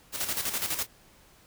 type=noise with tremolo; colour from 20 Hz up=white; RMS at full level=-29 dBFS; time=0.12-0.87 s; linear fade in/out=50 ms; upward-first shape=square; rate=12 Hz; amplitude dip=60%; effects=pink hiss -58 dBFS RMS until 1.46 s

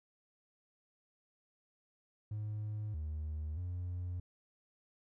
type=tone with pitch steps; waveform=triangle; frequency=106.1 / 76.9 / 89.5 Hz; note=G#2 / D#2 / F2; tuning=+38 / -20 / +43 cents; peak=-34 dBFS; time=2.31-4.2 s; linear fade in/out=5 ms; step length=630 ms; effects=tanh soft clip ceiling -32 dBFS

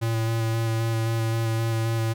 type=tone with vibrato; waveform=square; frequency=113.4 Hz; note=A#2; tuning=47 cents flat; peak=-23 dBFS; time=0.01-2.14 s; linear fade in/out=20 ms; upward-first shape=square; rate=3.8 Hz; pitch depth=12 cents each way; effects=none

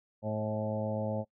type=harmonic tone with a mistuned harmonic; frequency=107.9 Hz; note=A2; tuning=33 cents flat; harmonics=1 / 2 / 3 / 4 / 5 / 6 / 7 / 8; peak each=-36 / -36 / -47 / -46 / -35 / -39 / -46 / -45 dBFS; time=0.22-1.25 s; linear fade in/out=50 ms; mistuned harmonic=6; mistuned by=-22 cents; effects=noise-tail reverb RT60 0.1 s tail -24 dB re dry

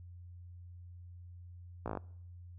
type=slowing click train; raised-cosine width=1 ms; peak=-23 dBFS; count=7; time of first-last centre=1.86-1.973 s; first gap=17 ms; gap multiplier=1.04; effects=noise-tail reverb RT60 0.7 s tail -24 dB re dry + added 88 Hz sine -48 dBFS peak until 2.58 s

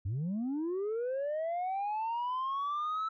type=linear sweep; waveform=sine; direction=up; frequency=87 to 1318.5 Hz; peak=-29 dBFS; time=0.05-3.09 s; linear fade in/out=10 ms; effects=tanh soft clip ceiling -30 dBFS

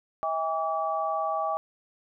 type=tone cluster; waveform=sine; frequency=644 / 806 / 1148 Hz; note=E5 / G5 / D6; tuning=-41 / +48 / -40 cents; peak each=-30 dBFS; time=0.23-1.57 s; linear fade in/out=0 ms; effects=none

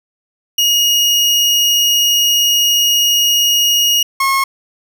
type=tone pair in turn; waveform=30% pulse; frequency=2873 / 1084.3 Hz; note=F7 / C#6; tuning=+48 / -39 cents; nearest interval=octave + perfect fourth; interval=1687 cents; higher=first; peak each=-7 / -9 dBFS; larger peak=first; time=0.58-4.03 / 4.2-4.44 s; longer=first; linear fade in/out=5 ms; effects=none

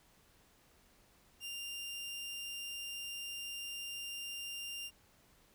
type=tone; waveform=sawtooth; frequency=2794 Hz; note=F7; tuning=in tune; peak=-38 dBFS; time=1.4-4.91 s; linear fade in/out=50 ms; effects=pink hiss -67 dBFS RMS until 5.54 s

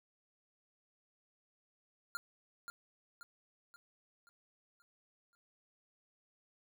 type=tone with echo; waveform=square; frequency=1400 Hz; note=F6; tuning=4 cents sharp; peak=-38 dBFS; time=2.15-2.17 s; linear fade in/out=0 ms; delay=530 ms; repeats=6; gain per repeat=-6 dB; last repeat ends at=5.35 s; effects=none

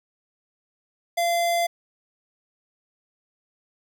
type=tone; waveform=square; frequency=687 Hz; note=F5; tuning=29 cents flat; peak=-21 dBFS; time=1.17-1.67 s; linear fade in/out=10 ms; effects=10-bit

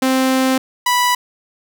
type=tone pair in turn; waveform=sawtooth; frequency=261.6 / 984.9 Hz; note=C4 / B5; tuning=0 / -5 cents; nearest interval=octave + major seventh; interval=2295 cents; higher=second; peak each=-9 dBFS; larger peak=neither; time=0.02-0.58 / 0.86-1.15 s; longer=first; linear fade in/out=5 ms; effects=none

